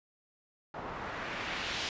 white noise with low-pass filter sweep, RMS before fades -38 dBFS, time 0.74-1.89 s, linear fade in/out 2 ms, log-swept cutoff 900 to 4100 Hz, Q 1.2, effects resampled to 16000 Hz

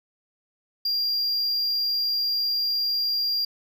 triangle tone, 4779 Hz, D8, 29 cents sharp, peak -21 dBFS, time 0.85-3.45 s, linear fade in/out 5 ms, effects none

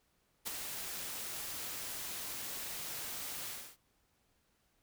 white noise with ADSR envelope, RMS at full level -36 dBFS, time 0.45-3.77 s, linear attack 26 ms, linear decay 8 ms, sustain -6 dB, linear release 300 ms, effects pink hiss -75 dBFS RMS until 4.82 s

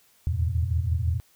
sine tone cluster, 78.1 / 84.2 / 108.7 / 122.2 Hz, D#2 / E2 / A2 / B2, +7 / +37 / -21 / -18 cents, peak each -30 / -24 / -31 / -31 dBFS, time 0.27-1.2 s, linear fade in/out 0 ms, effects white hiss -61 dBFS RMS until 1.35 s

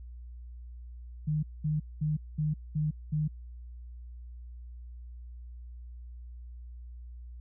sine tone bursts, 152.7 Hz, D#3, 32 cents flat, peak -26 dBFS, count 6, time 1.27-3.28 s, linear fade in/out 10 ms, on 160 ms, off 210 ms, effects added 60 Hz sine -42 dBFS peak until 7.4 s

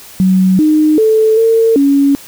sine tone with pitch steps, 187.4 / 307.5 / 438.4 / 452.1 / 279.7 Hz, F#3 / D#4 / A4 / A4 / C#4, +22 / -20 / -6 / +47 / +16 cents, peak -6 dBFS, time 0.2-2.15 s, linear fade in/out 0 ms, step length 390 ms, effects white hiss -35 dBFS RMS until 2.27 s

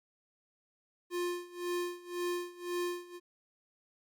square tone with tremolo, 352.5 Hz, F4, 16 cents sharp, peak -32 dBFS, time 1.1-3.2 s, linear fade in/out 50 ms, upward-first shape sine, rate 1.9 Hz, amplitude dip 90%, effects Opus 48 kbps

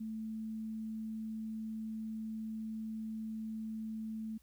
sine tone, 220 Hz, A3, in tune, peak -38 dBFS, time 0-4.38 s, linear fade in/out 10 ms, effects added 60 Hz sine -66 dBFS peak until 4.42 s + white hiss -72 dBFS RMS until 4.42 s

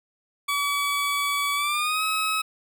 20% pulse tone with pitch glide, 1141 to 1280.7 Hz, C#6 to D#6, +50 to +50 cents, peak -18 dBFS, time 0.48-2.42 s, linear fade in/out 10 ms, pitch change +200 cents, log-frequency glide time 1.55-2.04 s, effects none

